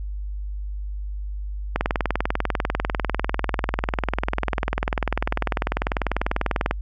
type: click train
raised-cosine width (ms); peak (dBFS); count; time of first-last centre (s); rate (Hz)
0.5; -6; 101; 1.76-6.71; 20.2
effects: added 50 Hz sine -27 dBFS peak until 6.81 s